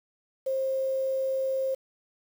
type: tone with quantisation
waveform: sine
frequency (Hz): 531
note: C5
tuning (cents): +25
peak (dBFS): -25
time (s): 0.46-1.75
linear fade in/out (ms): 10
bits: 8
effects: none